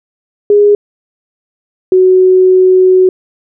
sine tone pair in turn, 411.7 / 371.5 Hz, G#4 / F#4, -15 / +7 cents, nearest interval major second, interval 178 cents, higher first, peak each -3 dBFS, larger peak neither, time 0.5-0.75 / 1.92-3.09 s, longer second, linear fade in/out 2 ms, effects none

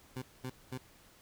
20% pulse tone bursts, 128.3 Hz, C3, 34 cents flat, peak -33 dBFS, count 3, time 0.16-0.777 s, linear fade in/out 5 ms, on 59 ms, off 220 ms, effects pink hiss -61 dBFS RMS until 1.21 s

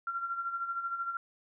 sine tone with tremolo, 1373 Hz, F6, 30 cents flat, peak -30 dBFS, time 0.07-1.17 s, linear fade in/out 2 ms, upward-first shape sine, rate 13 Hz, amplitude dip 60%, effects none

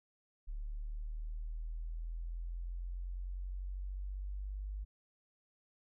sine linear sweep, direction up, 36.32 to 50.3 Hz, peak -38 dBFS, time 0.47-4.85 s, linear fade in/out 20 ms, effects none

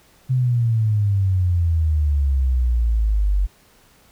sine exponential sweep, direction down, 130.81 to 46.95 Hz, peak -15 dBFS, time 0.29-3.47 s, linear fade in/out 20 ms, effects pink hiss -54 dBFS RMS until 4.11 s

